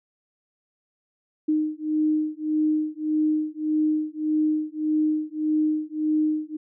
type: beating tone pair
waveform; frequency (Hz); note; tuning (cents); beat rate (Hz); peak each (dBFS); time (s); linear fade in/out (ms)
sine; 307.1 / 308.8; D#4 / D#4; -23 / -13; 1.7; -24; 1.48-6.57; 10
effects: none